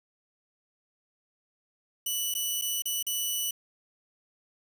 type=tone with dropouts; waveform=10% pulse; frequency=2966 Hz; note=F#7; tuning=4 cents sharp; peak=-20 dBFS; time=2.06-3.51 s; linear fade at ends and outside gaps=5 ms; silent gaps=2.341-2.35 / 2.614-2.62 / 2.822-2.855 / 3.028-3.066 s; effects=8-bit